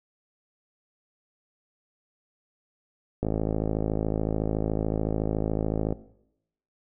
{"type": "click train", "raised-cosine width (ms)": 2, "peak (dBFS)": -13, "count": 146, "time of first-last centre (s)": [3.23, 5.925], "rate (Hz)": 53.8, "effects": ["noise-tail reverb RT60 0.8 s tail -18 dB re dry"]}